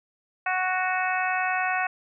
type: harmonic tone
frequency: 370 Hz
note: F#4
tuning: in tune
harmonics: 2 / 3 / 4 / 5 / 6 / 7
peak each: -27 / -32 / -29 / -31 / -35 / -32 dBFS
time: 0.46-1.87 s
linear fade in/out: 5 ms
effects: none